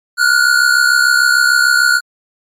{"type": "tone pair together", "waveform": "square", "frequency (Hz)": [1414.3, 1481], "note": ["F6", "F#6"], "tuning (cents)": [21, 1], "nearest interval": "minor second", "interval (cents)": 80, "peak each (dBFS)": -12, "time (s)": [0.17, 2.01], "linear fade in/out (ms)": 50, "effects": ["low-pass 12000 Hz 12 dB/octave", "MP3 96 kbps"]}